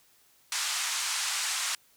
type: band-pass noise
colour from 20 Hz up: white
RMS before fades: -31 dBFS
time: 0.52-1.75 s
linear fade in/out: 2 ms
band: 920 to 8500 Hz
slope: 24 dB/octave
effects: white hiss -63 dBFS RMS until 1.96 s